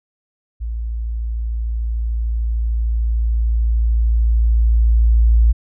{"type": "tone with level ramp", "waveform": "sine", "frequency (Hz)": 56.7, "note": "A#1", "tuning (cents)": -47, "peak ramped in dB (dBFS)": [-21, -8], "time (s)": [0.6, 5.53], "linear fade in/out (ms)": 20, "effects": []}